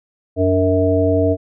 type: harmonic tone with a mistuned harmonic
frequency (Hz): 92.3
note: F#2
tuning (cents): -4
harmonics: 1 / 3 / 5 / 7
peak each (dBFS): -18 / -18 / -18 / -18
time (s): 0.36-1.37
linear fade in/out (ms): 50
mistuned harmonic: 3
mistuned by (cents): +71
effects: none